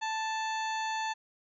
harmonic tone with a mistuned harmonic, 880 Hz, A5, in tune, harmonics 1 / 2 / 3 / 4 / 5 / 7 / 8, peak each -32 / -38 / -42 / -44 / -46 / -49 / -50 dBFS, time 0.01-1.14 s, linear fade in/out 20 ms, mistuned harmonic 8, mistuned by -41 cents, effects none

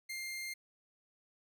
sawtooth tone, 2109 Hz, C7, 13 cents sharp, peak -36 dBFS, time 0.09-0.54 s, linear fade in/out 10 ms, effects none

